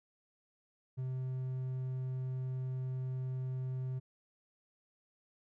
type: tone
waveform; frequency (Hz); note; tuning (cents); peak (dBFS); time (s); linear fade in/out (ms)
triangle; 129.3; C3; -20; -33; 0.97-4; 20
effects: none